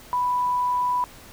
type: tone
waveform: sine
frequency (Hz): 989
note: B5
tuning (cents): +2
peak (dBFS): -20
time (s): 0.13-1.04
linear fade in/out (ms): 0
effects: pink hiss -46 dBFS RMS until 1.32 s